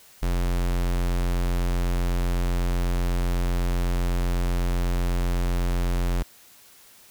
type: tone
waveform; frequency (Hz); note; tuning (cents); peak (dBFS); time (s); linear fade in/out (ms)
square; 44; F1; +14; -22; 0.22-6.23; 10
effects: white hiss -52 dBFS RMS until 7.1 s